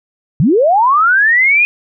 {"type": "linear sweep", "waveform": "sine", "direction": "up", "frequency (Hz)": [120.4, 2489], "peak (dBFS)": -7, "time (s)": [0.4, 1.65], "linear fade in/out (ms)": 0, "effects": []}